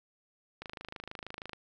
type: click train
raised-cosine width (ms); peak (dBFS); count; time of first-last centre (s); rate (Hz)
0.3; -25; 25; 0.62-1.533; 26.3
effects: none